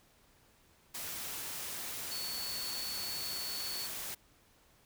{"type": "tone in noise", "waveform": "sine", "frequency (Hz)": 4435, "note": "C#8", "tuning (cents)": 0, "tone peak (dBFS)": -39, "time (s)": [2.11, 3.87], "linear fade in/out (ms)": 10, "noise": "white", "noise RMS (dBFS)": -41, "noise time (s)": [0.94, 4.15], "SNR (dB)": -1, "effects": ["pink hiss -66 dBFS RMS until 4.85 s"]}